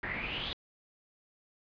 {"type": "noise with low-pass filter sweep", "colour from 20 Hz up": "pink", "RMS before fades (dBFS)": -37, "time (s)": [0.03, 0.53], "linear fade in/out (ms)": 0, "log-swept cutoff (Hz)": [1800, 3700], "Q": 8.5, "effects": ["resampled to 11025 Hz"]}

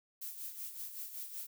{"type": "noise with tremolo", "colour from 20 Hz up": "violet", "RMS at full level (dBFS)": -42, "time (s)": [0.21, 1.47], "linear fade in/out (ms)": 10, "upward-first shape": "sine", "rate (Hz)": 5.3, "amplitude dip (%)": 60, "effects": []}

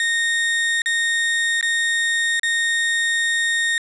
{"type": "tone with dropouts", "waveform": "35% pulse", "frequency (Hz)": 1849, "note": "A#6", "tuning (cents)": -15, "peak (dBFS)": -16, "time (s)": [0, 3.78], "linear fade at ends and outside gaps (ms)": 1, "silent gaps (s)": [[0.819, 0.859], [1.611, 1.627], [2.396, 2.432]], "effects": ["resampled to 22050 Hz", "9-bit"]}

